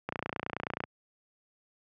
click train, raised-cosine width 0.5 ms, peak -17 dBFS, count 23, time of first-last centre 0.09-0.838 s, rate 29.4 Hz, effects high-pass 100 Hz 12 dB/octave

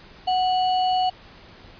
sine tone with sample-and-hold, 740 Hz, F#5, in tune, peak -18 dBFS, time 0.27-1.1 s, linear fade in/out 10 ms, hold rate 3675 Hz, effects pink hiss -47 dBFS RMS until 1.79 s + resampled to 11025 Hz

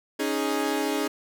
sawtooth chord, C# suspended second, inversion none, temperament equal, 277.2 / 311.1 / 415.3 Hz, C#4 / D#4 / G#4, 0 / 0 / 0 cents, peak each -25 dBFS, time 0.19-1.08 s, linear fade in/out 10 ms, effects none

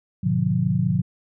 sine chord, G# diminished seventh, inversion none, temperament just, 103.83 / 124.59 / 149.51 / 179.41 Hz, G#2 / B2 / D3 / F3, 0 / +16 / +31 / +47 cents, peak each -27 / -24 / -24 / -22 dBFS, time 0.23-1.02 s, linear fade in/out 10 ms, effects none

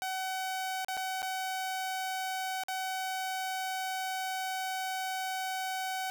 sawtooth tone with dropouts, 755 Hz, F#5, 35 cents sharp, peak -29 dBFS, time 0.02-6.1 s, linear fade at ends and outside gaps 0 ms, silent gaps 0.847-0.884 / 0.969-0.974 / 1.22-1.228 / 2.636-2.684 s, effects none

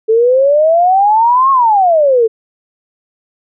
sine exponential two-way sweep, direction up then down, 434.5 to 1100 to 434.5 Hz, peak -6 dBFS, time 0.08-2.28 s, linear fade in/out 20 ms, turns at 1.51 s, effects none

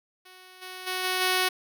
5% pulse tone with level steps, 370 Hz, F#4, in tune, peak -37 / -27 / -17 / -14 / -11 dBFS, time 0.25-1.49 s, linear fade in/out 10 ms, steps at 0.61 / 0.86 / 1.03 / 1.2 s, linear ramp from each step 20 ms, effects none

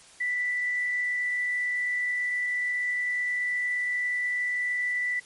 sine tone with frequency modulation, 1975.5 Hz, B6, in tune, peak -25 dBFS, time 0.2-5.2 s, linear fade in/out 10 ms, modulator 64.9 Hz, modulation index 0.29, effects white hiss -52 dBFS RMS until 5.25 s + MP3 48 kbps

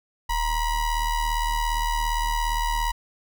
square ring-modulated tone, 490.7 Hz, B4, 11 cents flat, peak -20 dBFS, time 0.29-2.92 s, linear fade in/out 10 ms, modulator 452 Hz, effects none

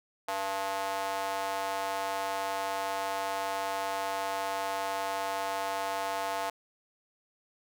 square tone with high-pass filter, 97.4 Hz, G2, 11 cents flat, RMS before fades -33 dBFS, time 0.28-6.5 s, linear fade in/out 5 ms, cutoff 760 Hz, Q 3, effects none

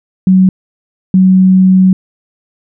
sine tone bursts at uneven times, 187.2 Hz, F#3, 20 cents sharp, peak -3 dBFS, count 2, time 0.27-0.49 / 1.14-1.93 s, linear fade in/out 2 ms, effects none

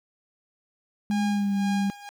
sine tone with pitch glide, 207.7 to 197.98 Hz, G#3 to G3, 0 to +17 cents, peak -22 dBFS, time 1.1-1.9 s, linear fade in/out 0 ms, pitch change -83 cents, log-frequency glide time 1.25-1.56 s
sawtooth tone with tremolo, 815 Hz, G#5, 33 cents flat, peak -26 dBFS, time 1.11-2.09 s, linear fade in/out 0 ms, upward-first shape sine, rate 2 Hz, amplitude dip 80%
effects low-pass 8000 Hz 12 dB/octave + 9-bit

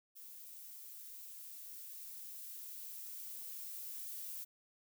violet noise with level ramp, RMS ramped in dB -53 to -45 dBFS, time 0.15-4.45 s, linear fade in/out 20 ms, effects none

